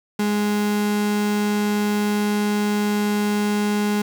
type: tone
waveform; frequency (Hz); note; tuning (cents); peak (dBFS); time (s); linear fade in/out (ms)
35% pulse; 207.7; G#3; 0; -17; 0.19-4.02; 5
effects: 8-bit